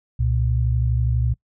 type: tone pair together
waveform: sine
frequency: 66.79 / 119 Hz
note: C2 / A#2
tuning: +36 / +36 cents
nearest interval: minor seventh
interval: 1000 cents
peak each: -20 dBFS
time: 0.19-1.34 s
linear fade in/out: 10 ms
effects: noise-tail reverb RT60 0.1 s tail -24 dB re dry